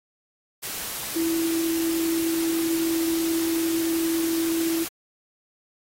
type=tone in noise; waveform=sine; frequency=329.6 Hz; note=E4; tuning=in tune; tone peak=-22 dBFS; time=1.15-4.85 s; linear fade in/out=20 ms; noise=white; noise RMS=-32 dBFS; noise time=0.62-4.89 s; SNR=+7 dB; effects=AAC 48 kbps